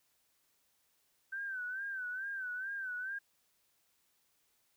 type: tone with vibrato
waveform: sine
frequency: 1540 Hz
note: G6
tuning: 31 cents flat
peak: -37 dBFS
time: 1.32-3.19 s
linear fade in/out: 10 ms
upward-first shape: sine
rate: 2.3 Hz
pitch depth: 88 cents each way
effects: white hiss -75 dBFS RMS until 4.76 s